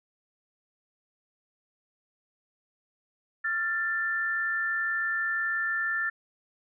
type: tone pair together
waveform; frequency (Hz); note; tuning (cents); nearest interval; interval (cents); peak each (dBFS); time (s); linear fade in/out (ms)
sine; 1383 / 1770.9; F6 / A6; -17 / +11; major third; 428; -32 / -27; 3.44-6.1; 10
effects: none

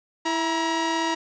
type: tone pair together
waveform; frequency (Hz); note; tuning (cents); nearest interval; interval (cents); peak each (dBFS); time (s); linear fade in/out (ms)
sawtooth; 329.6 / 952.4; E4 / A#5; 0 / +37; octave + tritone; 1837; -22 / -21; 0.25-1.15; 10
effects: resampled to 16000 Hz + 9-bit

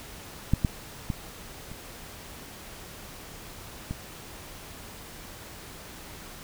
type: clicks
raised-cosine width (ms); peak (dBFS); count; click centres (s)
5; -8 / -10 / -15 / -29 / -19; 5; 0.536 / 0.648 / 1.102 / 1.716 / 3.91
effects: pink hiss -44 dBFS RMS until 6.43 s

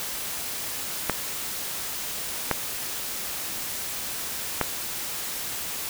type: clicks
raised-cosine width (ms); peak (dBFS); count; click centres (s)
0.5; -6; 3; 1.097 / 2.513 / 4.613
effects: white hiss -32 dBFS RMS until 5.89 s

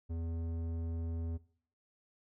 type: tone with low-pass filter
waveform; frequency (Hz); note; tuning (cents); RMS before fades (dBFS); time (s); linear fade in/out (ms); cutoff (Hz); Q
square; 82.9; E2; +10; -38; 0.09-1.38; 20; 420; 0.63
effects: noise-tail reverb RT60 0.5 s tail -18 dB re dry

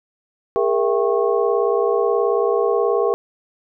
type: tone cluster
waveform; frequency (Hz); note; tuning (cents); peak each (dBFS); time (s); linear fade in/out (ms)
sine; 408.6 / 467.1 / 666 / 783 / 1093; G#4 / A#4 / E5 / G5 / C#6; -28 / +3 / +18 / -2 / -25; -19 / -19 / -24 / -28 / -26; 0.56-3.14; 0
effects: none

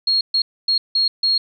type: tone bursts at uneven times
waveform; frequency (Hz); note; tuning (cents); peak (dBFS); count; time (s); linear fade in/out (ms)
sine; 4275; C8; +36; -14; 5; 0.07-0.21 / 0.34-0.42 / 0.68-0.78 / 0.95-1.08 / 1.23-1.38; 5
effects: none

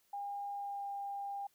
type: tone with pitch glide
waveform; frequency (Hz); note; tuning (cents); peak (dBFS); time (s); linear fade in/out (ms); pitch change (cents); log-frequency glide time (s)
sine; 807 to 800.5; G#5 to G5; -50 to +36; -38; 0.13-1.47; 5; -14; 0.52-0.88
effects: white hiss -73 dBFS RMS until 1.54 s

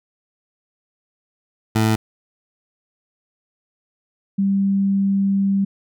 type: tone pair in turn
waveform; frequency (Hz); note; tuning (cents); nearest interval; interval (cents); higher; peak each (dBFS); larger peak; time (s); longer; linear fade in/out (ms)
20% pulse / sine; 110 / 196.56; A2 / G3; 0 / +5; minor seventh; 1005; second; -10 / -15; first; 1.75-1.96 / 4.38-5.65; second; 10
effects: none

